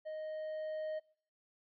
triangle tone with level ramp, 622.3 Hz, D#5, in tune, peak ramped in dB -38 to -34 dBFS, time 0.05-1 s, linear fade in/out 20 ms, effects noise-tail reverb RT60 0.5 s tail -24 dB re dry + resampled to 11025 Hz

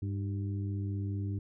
harmonic tone with a mistuned harmonic, 100.1 Hz, G2, 37 cents sharp, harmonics 1 / 2 / 3 / 4, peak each -32 / -42 / -42 / -50 dBFS, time 0.02-1.39 s, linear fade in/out 5 ms, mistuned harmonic 4, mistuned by -68 cents, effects none

